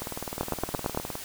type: two click trains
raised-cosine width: 1 ms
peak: -12 / -19 dBFS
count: 6 / 23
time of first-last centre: 0.41-0.974 / 0.02-1.154 s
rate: 8.86 / 19.4 Hz
effects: white hiss -40 dBFS RMS until 1.24 s